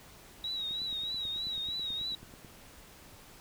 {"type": "tone with vibrato", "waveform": "sine", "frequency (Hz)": 3833, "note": "A#7", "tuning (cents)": 47, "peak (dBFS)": -33, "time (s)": [0.44, 2.15], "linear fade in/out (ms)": 2, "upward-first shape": "triangle", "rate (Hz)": 3.2, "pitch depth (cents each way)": 73}
{"type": "click train", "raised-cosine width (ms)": 3, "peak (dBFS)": -37, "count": 17, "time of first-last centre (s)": [0.71, 2.447], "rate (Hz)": 9.21}
{"effects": ["pink hiss -54 dBFS RMS until 3.4 s"]}